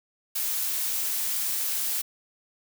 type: noise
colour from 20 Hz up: blue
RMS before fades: -28 dBFS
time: 0.35-2.02 s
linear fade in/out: 10 ms
effects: none